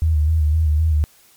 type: tone with vibrato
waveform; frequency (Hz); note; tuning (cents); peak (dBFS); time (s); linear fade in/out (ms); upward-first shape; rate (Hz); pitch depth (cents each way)
sine; 77.78; D#2; 0; -13; 0.02-1.04; 0; square; 3.9; 49
effects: white hiss -52 dBFS RMS until 1.36 s + MP3 96 kbps